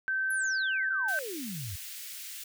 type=tone; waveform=sine; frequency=1548 Hz; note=G6; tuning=22 cents flat; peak=-27 dBFS; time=0.08-1.19 s; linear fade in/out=0 ms
type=exponential sweep; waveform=sine; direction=down; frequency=11560 to 84.5 Hz; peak=-36 dBFS; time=0.3-1.76 s; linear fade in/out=5 ms
type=high-pass noise; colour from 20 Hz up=white; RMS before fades=-42 dBFS; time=1.08-2.44 s; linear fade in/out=5 ms; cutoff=1800 Hz; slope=24 dB/octave
effects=none